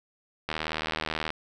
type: click train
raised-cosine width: 0.3 ms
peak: -13 dBFS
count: 65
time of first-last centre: 0.49-1.304 s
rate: 78.6 Hz
effects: none